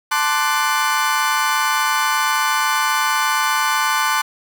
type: chord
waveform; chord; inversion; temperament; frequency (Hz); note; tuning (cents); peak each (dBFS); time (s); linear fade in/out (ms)
35% pulse; D dominant seventh; second; equal with one note detuned; 880 / 1046.5 / 1174.7 / 1492.9; A5 / C6 / D6 / F#6; 0 / 0 / 0 / +15; -20; 0.11-4.22; 10
effects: 7-bit